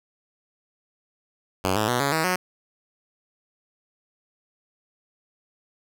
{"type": "tone with pitch steps", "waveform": "5% pulse", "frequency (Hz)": [94, 107.36, 122.61, 140.03, 159.93, 182.65], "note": ["F#2", "A2", "B2", "C#3", "D#3", "F#3"], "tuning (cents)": [28, -42, -12, 18, 48, -22], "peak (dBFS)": -10, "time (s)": [1.64, 2.36], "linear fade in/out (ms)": 5, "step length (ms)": 120, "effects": []}